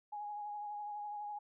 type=tone with vibrato; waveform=sine; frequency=830.6 Hz; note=G#5; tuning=in tune; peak=-40 dBFS; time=0.12-1.39 s; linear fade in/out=10 ms; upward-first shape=triangle; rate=12 Hz; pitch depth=27 cents each way; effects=none